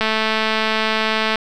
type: click train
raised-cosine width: 0.3 ms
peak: -3 dBFS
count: 296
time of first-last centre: 0.01-1.357 s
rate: 219 Hz
effects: none